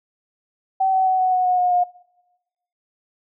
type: tone with pitch steps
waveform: sine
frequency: 765 / 757.5 / 750.1 / 742.8 / 735.5 / 728.3 / 721.2 / 714.2 Hz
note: G5 / F#5 / F#5 / F#5 / F#5 / F#5 / F#5 / F5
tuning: -42 / +40 / +23 / +7 / -11 / -28 / -45 / +39 cents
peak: -15 dBFS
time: 0.8-1.84 s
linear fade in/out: 10 ms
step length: 130 ms
effects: noise-tail reverb RT60 1.0 s tail -22 dB re dry